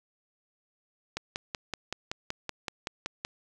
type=click train; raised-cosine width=0.2 ms; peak=-15 dBFS; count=12; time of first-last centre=1.17-3.249 s; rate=5.29 Hz; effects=none